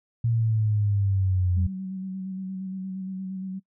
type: exponential sweep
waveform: sine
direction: down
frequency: 117.5 to 86.9 Hz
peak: -20 dBFS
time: 0.24-1.67 s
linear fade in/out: 5 ms
type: tone with vibrato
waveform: sine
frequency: 189.1 Hz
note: F#3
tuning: 38 cents sharp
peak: -30 dBFS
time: 1.56-3.6 s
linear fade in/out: 20 ms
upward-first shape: square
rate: 8.6 Hz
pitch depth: 20 cents each way
effects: noise-tail reverb RT60 0.1 s tail -24 dB re dry